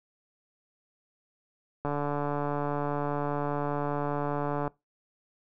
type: click train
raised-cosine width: 1 ms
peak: -17 dBFS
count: 411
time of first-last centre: 1.85-4.678 s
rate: 145 Hz
effects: noise-tail reverb RT60 0.2 s tail -22 dB re dry